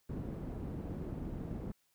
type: low-pass noise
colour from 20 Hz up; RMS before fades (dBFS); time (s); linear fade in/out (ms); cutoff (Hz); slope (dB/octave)
white; -41; 0.09-1.72; 5; 230; 12
effects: white hiss -75 dBFS RMS until 1.94 s